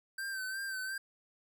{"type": "tone with vibrato", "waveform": "square", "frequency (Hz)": 1555, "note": "G6", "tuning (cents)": -14, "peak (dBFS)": -37, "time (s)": [0.18, 0.98], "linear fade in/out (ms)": 5, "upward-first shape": "sine", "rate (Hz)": 2.8, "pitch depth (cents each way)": 45, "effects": []}